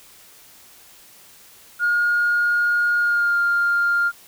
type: tone with pitch glide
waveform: sine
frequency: 1428 to 1401 Hz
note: F6 to F6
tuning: +38 to +5 cents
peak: -15 dBFS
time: 1.79-4.12 s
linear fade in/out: 50 ms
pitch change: -33 cents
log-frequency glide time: 2.99-3.38 s
effects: tanh soft clip ceiling -12 dBFS + white hiss -48 dBFS RMS until 4.27 s